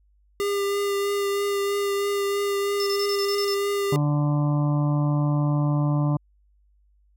square tone with vibrato, 401.9 Hz, G4, 43 cents sharp, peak -23 dBFS, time 0.4-3.96 s, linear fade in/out 0 ms, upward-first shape triangle, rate 3.1 Hz, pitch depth 16 cents each way
triangle tone bursts, 5274 Hz, E8, in tune, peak -26 dBFS, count 8, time 2.8-3.542 s, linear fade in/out 0 ms, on 63 ms, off 34 ms
harmonic tone, 146.83 Hz, D3, in tune, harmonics 1 / 2 / 4 / 5 / 6 / 7 / 8, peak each -20 / -27 / -34 / -39 / -40 / -36 / -43 dBFS, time 3.92-6.17 s, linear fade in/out 5 ms
effects added 50 Hz sine -58 dBFS peak until 7.16 s

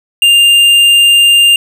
triangle tone with tanh clipping, 2800 Hz, F7, 4 cents sharp, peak -5 dBFS, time 0.22-1.56 s, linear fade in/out 2 ms, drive 14 dB, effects none

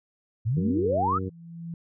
sine exponential sweep, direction up, 102 to 1386 Hz, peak -22 dBFS, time 0.45-1.19 s, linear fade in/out 20 ms
harmonic tone, 94.5 Hz, F#2, 37 cents sharp, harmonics 1 / 2 / 3 / 4 / 5, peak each -31 / -34 / -36 / -37 / -38 dBFS, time 0.56-1.3 s, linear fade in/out 20 ms
sine tone with exponential growth, 167.7 Hz, E3, 30 cents sharp, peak -31 dBFS, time 0.63-1.74 s, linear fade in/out 2 ms, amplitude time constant 240 ms
effects none

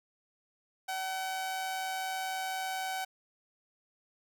sawtooth tone with amplitude modulation, 758 Hz, F#5, 42 cents sharp, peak -28 dBFS, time 0.88-3.05 s, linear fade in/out 10 ms, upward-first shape sine, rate 164 Hz, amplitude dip 35%, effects none

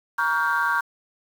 sine chord, G half-diminished seventh, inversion first, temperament just, 940.8 / 1128.9 / 1411.2 / 1568 Hz, Bb5 / Db6 / F6 / G6, +16 / +31 / +18 / 0 cents, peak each -25 / -25 / -25 / -23 dBFS, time 0.18-0.81 s, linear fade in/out 10 ms, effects tanh soft clip ceiling -13 dBFS + 7-bit

